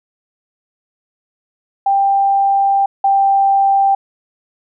sine tone pair in turn, 790 / 786.9 Hz, G5 / G5, +13 / +6 cents, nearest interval unison, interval 7 cents, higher first, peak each -10 / -9 dBFS, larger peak second, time 1.86-2.86 / 3.04-3.95 s, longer first, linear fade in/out 5 ms, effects none

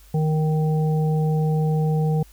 harmonic tone, 155.56 Hz, D#3, in tune, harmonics 1 / 3 / 5, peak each -18 / -28 / -32 dBFS, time 0.14-2.23 s, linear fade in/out 5 ms, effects added 50 Hz sine -47 dBFS peak until 2.32 s + white hiss -54 dBFS RMS until 2.32 s

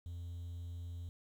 triangle tone, 86.4 Hz, F2, 18 cents flat, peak -39 dBFS, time 0.06-1.09 s, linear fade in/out 0 ms, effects tanh soft clip ceiling -35 dBFS + 11-bit

